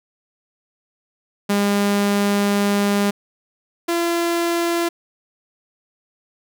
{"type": "tone pair in turn", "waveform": "sawtooth", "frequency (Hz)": [202.5, 340.6], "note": ["G#3", "F4"], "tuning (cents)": [-43, -43], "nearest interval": "major sixth", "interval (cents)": 900, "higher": "second", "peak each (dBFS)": [-12, -14], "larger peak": "first", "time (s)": [[1.49, 3.11], [3.88, 4.89]], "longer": "first", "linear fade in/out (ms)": 10, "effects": []}